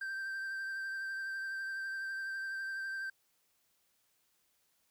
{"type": "tone with vibrato", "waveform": "triangle", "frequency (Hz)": 1568, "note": "G6", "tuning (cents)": 0, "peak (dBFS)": -35, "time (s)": [0.01, 3.1], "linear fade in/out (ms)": 5, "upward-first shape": "triangle", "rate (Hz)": 12, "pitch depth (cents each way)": 22, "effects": ["white hiss -75 dBFS RMS until 4.9 s"]}